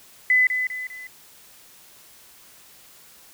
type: tone with echo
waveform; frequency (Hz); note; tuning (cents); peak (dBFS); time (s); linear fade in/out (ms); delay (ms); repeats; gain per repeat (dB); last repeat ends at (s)
sine; 2009; B6; +29; -14; 0.3-0.47; 2; 200; 3; -7; 1.07
effects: white hiss -50 dBFS RMS until 3.33 s